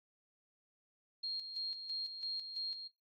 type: tone with tremolo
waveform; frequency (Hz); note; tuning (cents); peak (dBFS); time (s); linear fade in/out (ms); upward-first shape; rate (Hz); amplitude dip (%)
sine; 4234; C8; +20; -36; 1.23-2.88; 10; square; 3; 55
effects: noise-tail reverb RT60 0.2 s tail -19 dB re dry + AAC 48 kbps